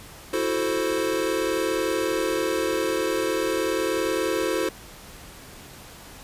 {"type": "chord", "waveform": "square", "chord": "F# half-diminished seventh", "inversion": "third", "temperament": "equal", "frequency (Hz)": [329.6, 370, 440, 523.3], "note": ["E4", "F#4", "A4", "C5"], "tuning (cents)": [0, 0, 0, 0], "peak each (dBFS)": -29, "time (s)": [0.33, 4.69], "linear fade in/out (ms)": 5, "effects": ["pink hiss -44 dBFS RMS until 6.23 s", "resampled to 32000 Hz"]}